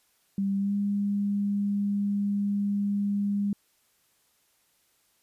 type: tone with pitch glide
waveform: sine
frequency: 196.9 to 202.2 Hz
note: G3 to G#3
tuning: +8 to -46 cents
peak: -24 dBFS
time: 0.38-3.53 s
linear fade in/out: 2 ms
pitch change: +46 cents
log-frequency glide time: 0.58-0.74 s
effects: white hiss -68 dBFS RMS until 5.22 s + resampled to 32000 Hz

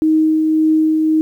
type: tone with tremolo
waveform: sine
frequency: 313.9 Hz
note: D#4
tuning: 15 cents sharp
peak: -9 dBFS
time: 0.02-1.21 s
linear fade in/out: 0 ms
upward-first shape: triangle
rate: 1.8 Hz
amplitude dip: 30%
effects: 8-bit

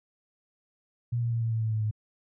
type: tone with pitch steps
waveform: sine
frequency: 119.3 / 117.52 / 115.77 / 114.04 / 112.34 / 110.67 / 109.02 / 107.4 Hz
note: A#2 / A#2 / A#2 / A#2 / A2 / A2 / A2 / A2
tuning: +41 / +14 / -11 / -38 / +36 / +11 / -15 / -41 cents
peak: -25 dBFS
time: 1.12-1.912 s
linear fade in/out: 10 ms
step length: 99 ms
effects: none

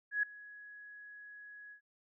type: tone with ADSR envelope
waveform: sine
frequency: 1675 Hz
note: G#6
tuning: 14 cents sharp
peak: -27 dBFS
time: 0.11-1.81 s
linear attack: 120 ms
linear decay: 4 ms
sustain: -22 dB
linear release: 95 ms
effects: none

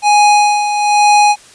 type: tone with tremolo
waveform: square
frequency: 830.6 Hz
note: G#5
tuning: in tune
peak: -6 dBFS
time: 0.02-1.36 s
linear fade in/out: 50 ms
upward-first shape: sine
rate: 1.1 Hz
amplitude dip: 60%
effects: white hiss -41 dBFS RMS until 1.54 s + resampled to 22050 Hz

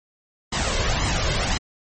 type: noise with flanger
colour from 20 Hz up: pink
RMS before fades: -22 dBFS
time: 0.52-1.58 s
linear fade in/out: 10 ms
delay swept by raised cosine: 0.97 to 1.91 ms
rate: 1.9 Hz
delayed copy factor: +0.55
effects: MP3 32 kbps

